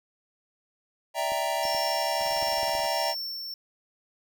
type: chord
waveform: square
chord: E half-diminished seventh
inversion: third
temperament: equal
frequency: 587.3 / 659.3 / 784 / 932.3 Hz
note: D5 / E5 / G5 / Bb5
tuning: 0 / 0 / 0 / 0 cents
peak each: -34 / -31 / -33 / -32 dBFS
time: 1.14-3.15 s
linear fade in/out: 50 ms
type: clicks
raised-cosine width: 2 ms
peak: -31 dBFS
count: 6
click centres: 1.32 / 1.653 / 1.748 / 2.427 / 2.631 / 2.751 s
type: tone with tremolo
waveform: square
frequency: 5420 Hz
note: E8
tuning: 47 cents sharp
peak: -31 dBFS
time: 1.63-3.54 s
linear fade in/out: 2 ms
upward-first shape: sine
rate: 1.5 Hz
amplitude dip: 35%
type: noise bursts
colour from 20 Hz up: pink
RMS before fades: -46 dBFS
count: 13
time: 2.2-2.861 s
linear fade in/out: 0 ms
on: 25 ms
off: 28 ms
effects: none